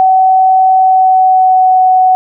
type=tone with pitch glide; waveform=sine; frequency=755 to 745 Hz; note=F#5 to F#5; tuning=+35 to +12 cents; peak=-4 dBFS; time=0-2.15 s; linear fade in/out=0 ms; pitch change=-23 cents; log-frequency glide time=0.76-1.82 s; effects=none